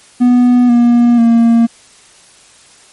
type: tone with pitch steps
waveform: triangle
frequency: 246 / 238.7 / 231.7 Hz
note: B3 / A#3 / A#3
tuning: -7 / +41 / -10 cents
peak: -3 dBFS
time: 0.2-1.67 s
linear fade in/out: 20 ms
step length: 490 ms
effects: white hiss -43 dBFS RMS until 2.92 s + MP3 48 kbps